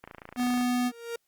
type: click train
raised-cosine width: 0.5 ms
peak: -27 dBFS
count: 17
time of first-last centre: 0.04-0.611 s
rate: 28 Hz
type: tone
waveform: square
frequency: 246.9 Hz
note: B3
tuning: in tune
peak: -25 dBFS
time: 0.36-0.92 s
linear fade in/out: 50 ms
type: tone with exponential growth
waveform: 45% pulse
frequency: 466.8 Hz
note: A#4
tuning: 2 cents sharp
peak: -30 dBFS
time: 0.7-1.16 s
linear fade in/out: 5 ms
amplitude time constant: 98 ms
effects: white hiss -75 dBFS RMS until 1.27 s + Opus 48 kbps

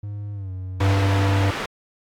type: tone with pitch glide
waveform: triangle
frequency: 102.7 to 93.09 Hz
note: G#2 to F#2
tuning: -19 to +11 cents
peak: -26 dBFS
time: 0.03-0.94 s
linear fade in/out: 5 ms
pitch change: -170 cents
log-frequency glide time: 0.33-0.51 s
type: harmonic tone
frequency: 98 Hz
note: G2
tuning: in tune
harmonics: 1 / 3 / 5 / 7 / 9 / 10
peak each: -17 / -27 / -31 / -34 / -36 / -37 dBFS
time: 0.8-1.51 s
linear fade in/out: 10 ms
type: low-pass noise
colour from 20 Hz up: white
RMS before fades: -29 dBFS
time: 0.8-1.66 s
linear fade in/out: 5 ms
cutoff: 2000 Hz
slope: 12 dB/octave
effects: AAC 64 kbps

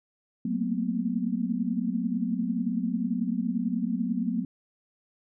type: tone cluster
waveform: sine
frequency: 185.6 / 222.1 / 233.3 / 251.3 Hz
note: F#3 / A3 / A#3 / B3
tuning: +6 / +16 / +2 / +30 cents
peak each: -31 dBFS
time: 0.45-4.45 s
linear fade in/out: 5 ms
effects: none

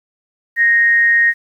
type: tone with amplitude modulation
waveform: sine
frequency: 1864.7 Hz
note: A#6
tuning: in tune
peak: -7 dBFS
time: 0.56-1.34 s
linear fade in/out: 50 ms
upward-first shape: sine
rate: 217 Hz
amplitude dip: 40%
effects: 8-bit

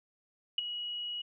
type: tone with ADSR envelope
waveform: sine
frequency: 2910 Hz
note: F#7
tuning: 29 cents flat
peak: -23 dBFS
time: 0.58-1.22 s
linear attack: 4 ms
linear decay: 13 ms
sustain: -12 dB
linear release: 9 ms
effects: none

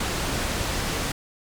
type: low-pass noise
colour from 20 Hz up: pink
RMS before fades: -27 dBFS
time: 0-1.12 s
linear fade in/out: 5 ms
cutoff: 9100 Hz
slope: 12 dB/octave
effects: none

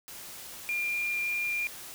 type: tone in noise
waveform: sine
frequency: 2399 Hz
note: D7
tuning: 36 cents sharp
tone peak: -28 dBFS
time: 0.69-1.67 s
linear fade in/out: 0 ms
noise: white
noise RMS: -44 dBFS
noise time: 0.08-1.94 s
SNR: +13 dB
effects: none

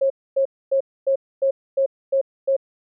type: tone bursts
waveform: sine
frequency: 542 Hz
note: C#5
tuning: 39 cents flat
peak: -15 dBFS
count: 8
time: 0.01-2.566 s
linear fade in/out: 10 ms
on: 92 ms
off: 260 ms
effects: none

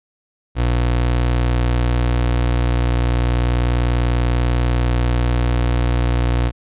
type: tone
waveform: 30% pulse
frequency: 60.3 Hz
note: B1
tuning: 41 cents flat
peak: -12 dBFS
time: 0.55-6.52 s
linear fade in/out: 50 ms
effects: resampled to 8000 Hz

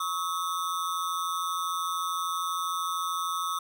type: ring-modulated tone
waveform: square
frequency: 1199 Hz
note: D6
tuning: 36 cents sharp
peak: -26 dBFS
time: 0-3.59 s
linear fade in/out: 5 ms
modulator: 86.5 Hz
effects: none

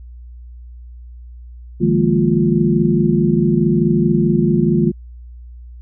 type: tone cluster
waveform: sine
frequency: 149.5 / 170.3 / 203.5 / 228.2 / 351.2 Hz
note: D3 / F3 / G#3 / A#3 / F4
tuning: +31 / -43 / -35 / -37 / +10 cents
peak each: -18 dBFS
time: 1.8-4.92 s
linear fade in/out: 20 ms
effects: added 60 Hz sine -33 dBFS peak until 5.81 s

